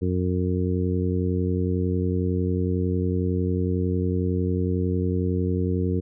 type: harmonic tone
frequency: 91 Hz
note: F#2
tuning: 28 cents flat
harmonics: 1 / 2 / 3 / 4 / 5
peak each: -24 / -27 / -29 / -30 / -31 dBFS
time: 0.01-6.01 s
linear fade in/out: 20 ms
effects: none